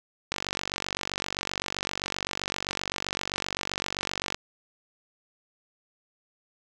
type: click train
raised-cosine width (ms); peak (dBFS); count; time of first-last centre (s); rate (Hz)
0.2; -11; 193; 0.32-4.345; 47.7
effects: none